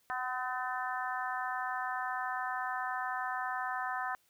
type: harmonic tone with a mistuned harmonic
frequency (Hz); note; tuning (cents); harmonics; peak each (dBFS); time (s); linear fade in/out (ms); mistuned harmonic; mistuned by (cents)
254; B3; +49; 3 / 4 / 5 / 6 / 7; -38 / -39 / -40 / -41 / -41; 0.1-4.15; 0; 3; -17
effects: white hiss -71 dBFS RMS until 4.29 s